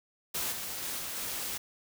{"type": "noise with level steps", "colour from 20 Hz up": "white", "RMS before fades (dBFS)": [-33, -38, -36, -38, -36], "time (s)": [0.34, 1.58], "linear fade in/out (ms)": 10, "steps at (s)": [0.51, 0.82, 0.98, 1.15], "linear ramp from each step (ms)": 20, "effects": []}